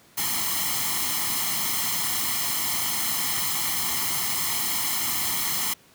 white noise with comb filter, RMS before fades -26 dBFS, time 0.17-5.74 s, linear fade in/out 10 ms, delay 0.96 ms, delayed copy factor +0.75, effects pink hiss -55 dBFS RMS until 5.94 s + high-pass 100 Hz 12 dB/octave

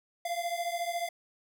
square beating tone pair, 685 / 699 Hz, F5 / F5, -34 / +1 cents, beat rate 14 Hz, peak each -34 / -36 dBFS, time 0.25-1.09 s, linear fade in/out 5 ms, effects none

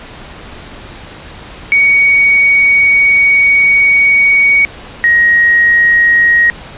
sine tone pair in turn, 2242 / 1885.3 Hz, C#7 / A#6, +19 / +19 cents, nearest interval minor third, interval 300 cents, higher first, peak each -5 dBFS, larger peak neither, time 1.72-4.65 / 5.04-6.5 s, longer first, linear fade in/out 0 ms, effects pink hiss -31 dBFS RMS until 6.77 s + resampled to 8000 Hz

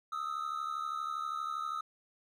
triangle tone pair together, 1244.5 / 1317 Hz, D#6 / E6, 0 / -2 cents, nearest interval minor second, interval 98 cents, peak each -35 / -36 dBFS, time 0.12-1.81 s, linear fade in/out 5 ms, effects none

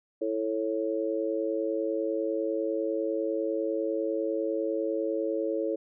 sine chord, A major, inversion second, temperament just, 330 / 440 / 550 Hz, E4 / A4 / C#5, +2 / 0 / -14 cents, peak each -31 dBFS, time 0.21-5.76 s, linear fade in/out 10 ms, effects none

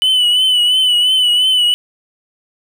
triangle tone with vibrato, 2988 Hz, F#7, 16 cents sharp, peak -8 dBFS, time 0.02-1.74 s, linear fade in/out 0 ms, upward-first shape triangle, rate 2.9 Hz, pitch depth 57 cents each way, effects none

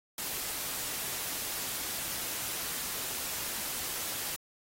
white noise, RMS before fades -36 dBFS, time 0.18-4.36 s, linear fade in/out 2 ms, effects AAC 48 kbps

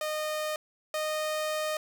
sawtooth tone pair in turn, 614 / 616.8 Hz, D#5 / D#5, -23 / -15 cents, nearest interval unison, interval 8 cents, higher second, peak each -26 / -25 dBFS, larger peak second, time 0.01-0.56 / 0.94-1.77 s, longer second, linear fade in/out 2 ms, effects none

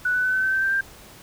sine tone with pitch steps, 1480 / 1494.6 / 1509.4 / 1524.2 / 1539.3 / 1554.5 / 1569.8 / 1585.3 Hz, F#6 / F#6 / F#6 / G6 / G6 / G6 / G6 / G6, 0 / +17 / +34 / -49 / -32 / -15 / +2 / +19 cents, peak -19 dBFS, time 0.05-0.81 s, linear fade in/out 5 ms, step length 95 ms, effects pink hiss -46 dBFS RMS until 1.22 s

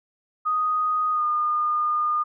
sine tone with pitch glide, 1244.5 to 1217.5 Hz, D#6 to D#6, 0 to -38 cents, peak -20 dBFS, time 0.45-2.24 s, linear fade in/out 20 ms, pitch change -38 cents, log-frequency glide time 1.12-1.24 s, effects none

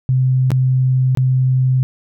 sine tone with dropouts, 129.4 Hz, C3, 19 cents flat, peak -11 dBFS, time 0.09-1.83 s, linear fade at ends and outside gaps 0 ms, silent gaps 0.505-0.517 / 1.15-1.173 s, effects none

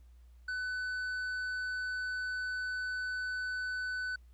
triangle tone with tanh clipping, 1500 Hz, F#6, 23 cents sharp, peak -35 dBFS, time 0.48-4.16 s, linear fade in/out 5 ms, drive 10 dB, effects added 60 Hz sine -54 dBFS peak until 4.33 s + pink hiss -75 dBFS RMS until 4.33 s

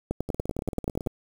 two click trains, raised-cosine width 2 ms, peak -20 / -13 dBFS, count 15 / 11, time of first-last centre 0.29-1.063 / 0.11-1.072 s, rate 18.1 / 10.4 Hz, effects 7-bit

